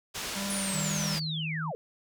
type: low-pass noise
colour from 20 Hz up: white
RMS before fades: -36 dBFS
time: 0.14-1.2 s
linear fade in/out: 20 ms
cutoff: 6700 Hz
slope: 12 dB/octave
type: tone with vibrato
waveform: square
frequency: 196 Hz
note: G3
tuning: in tune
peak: -34 dBFS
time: 0.35-1.17 s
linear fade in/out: 20 ms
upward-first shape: sine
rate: 1.9 Hz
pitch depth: 26 cents each way
type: linear sweep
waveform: sine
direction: down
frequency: 9956 to 415.3 Hz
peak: -33 dBFS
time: 0.5-1.75 s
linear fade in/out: 0 ms
type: tone with pitch glide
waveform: sine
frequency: 155.56 to 158.1 Hz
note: D#3 to D#3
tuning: 0 to +28 cents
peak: -32 dBFS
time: 0.73-1.72 s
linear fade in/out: 20 ms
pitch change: +28 cents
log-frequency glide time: 0.85-1.38 s
effects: none